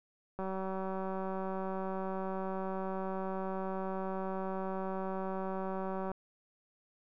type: click train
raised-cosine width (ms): 1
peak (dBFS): -25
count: 1089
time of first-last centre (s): 0.39-6.116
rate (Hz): 190
effects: none